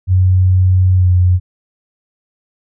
sine tone with pitch glide, 92.5 to 90.34 Hz, F#2 to F#2, 0 to -41 cents, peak -7 dBFS, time 0.07-1.4 s, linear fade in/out 50 ms, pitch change -41 cents, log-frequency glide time 0.96-1.07 s, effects none

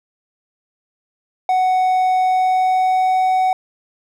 triangle tone with pitch glide, 743 to 748.2 Hz, F#5 to F#5, +7 to +19 cents, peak -11 dBFS, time 1.49-3.53 s, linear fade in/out 2 ms, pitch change +12 cents, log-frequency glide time 2.19-3.28 s, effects none

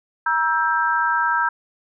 sine chord, E diminished, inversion second, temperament just, 949.3 / 1318.5 / 1582.2 Hz, Bb5 / E6 / G6, +31 / 0 / +16 cents, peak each -21 / -22 / -21 dBFS, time 0.26-1.49 s, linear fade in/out 5 ms, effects none

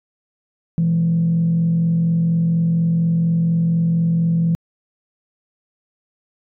sine tone with frequency modulation, 166.7 Hz, E3, 20 cents sharp, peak -13 dBFS, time 0.78-4.55 s, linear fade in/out 0 ms, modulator 44.2 Hz, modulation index 0.32, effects tanh soft clip ceiling -10 dBFS

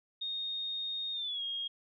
sine tone with pitch glide, 3700 to 3258 Hz, A#7 to G#7, -14 to -34 cents, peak -34 dBFS, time 0.21-1.68 s, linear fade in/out 10 ms, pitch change -220 cents, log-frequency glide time 1.13-1.43 s, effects none

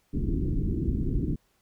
pink low-pass noise, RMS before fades -27 dBFS, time 0.13-1.36 s, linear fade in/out 10 ms, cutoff 360 Hz, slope 48 dB/octave, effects pink hiss -69 dBFS RMS until 1.61 s

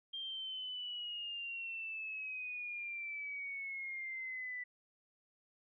sine exponential sweep, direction down, 3197 to 1975.5 Hz, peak -40 dBFS, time 0.13-4.64 s, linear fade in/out 10 ms, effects none

